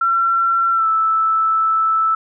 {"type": "tone with pitch glide", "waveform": "sine", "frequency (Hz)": [1356, 1315.9], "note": ["E6", "E6"], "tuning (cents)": [49, -3], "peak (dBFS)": -13, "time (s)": [0.01, 2.15], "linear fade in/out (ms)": 5, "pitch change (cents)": -52, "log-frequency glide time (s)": [0.73, 0.87], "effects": []}